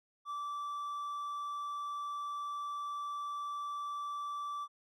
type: tone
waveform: triangle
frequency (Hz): 1163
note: D6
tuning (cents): -17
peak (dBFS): -35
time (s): 0.25-4.68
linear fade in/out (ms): 50
effects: none